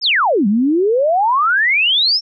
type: exponential two-way sweep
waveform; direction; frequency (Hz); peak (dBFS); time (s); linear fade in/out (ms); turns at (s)
sine; down then up; 5550 to 192.4 to 5550; -11; 0.01-2.21; 50; 0.47
effects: none